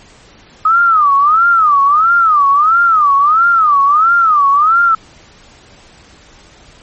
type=tone with vibrato; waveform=sine; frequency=1244.5 Hz; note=D#6; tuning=in tune; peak=-6 dBFS; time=0.65-4.95 s; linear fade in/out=5 ms; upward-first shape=sine; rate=1.5 Hz; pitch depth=200 cents each way; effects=pink hiss -42 dBFS RMS until 6.82 s + MP3 32 kbps